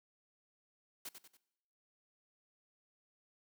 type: noise with echo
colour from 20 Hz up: white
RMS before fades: -45 dBFS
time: 1.05-1.09 s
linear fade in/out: 5 ms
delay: 94 ms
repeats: 3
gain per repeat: -7 dB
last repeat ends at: 1.372 s
effects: noise-tail reverb RT60 0.9 s tail -21 dB re dry + high-pass 200 Hz 12 dB/octave